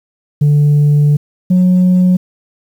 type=tone pair in turn; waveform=sine; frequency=146.83 / 182.21 Hz; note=D3 / F#3; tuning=0 / -26 cents; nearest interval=major third; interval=374 cents; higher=second; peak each=-4 dBFS; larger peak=neither; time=0.41-1.17 / 1.5-2.17 s; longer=first; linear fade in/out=10 ms; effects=tanh soft clip ceiling -5 dBFS + 7-bit